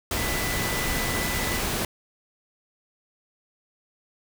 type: tone in noise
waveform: sine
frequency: 1990 Hz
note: B6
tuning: 13 cents sharp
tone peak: -32 dBFS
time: 0.17-1.59 s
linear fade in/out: 2 ms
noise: pink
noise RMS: -27 dBFS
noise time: 0.11-1.85 s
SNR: -8 dB
effects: none